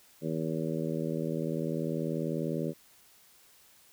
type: harmonic tone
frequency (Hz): 80.1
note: E2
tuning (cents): -49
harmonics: 2 / 3 / 4 / 5 / 6 / 7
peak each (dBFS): -34 / -36 / -37 / -38 / -39 / -39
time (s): 0.21-2.74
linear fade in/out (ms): 50
effects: white hiss -60 dBFS RMS until 3.92 s